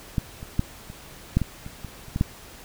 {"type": "clicks", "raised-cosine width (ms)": 5, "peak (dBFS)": [-10, -24, -8, -26, -6, -12, -24, -23, -30, -14, -7], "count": 11, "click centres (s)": [0.182, 0.429, 0.594, 0.901, 1.37, 1.417, 1.664, 1.847, 2.084, 2.161, 2.211], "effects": ["pink hiss -45 dBFS RMS until 2.64 s"]}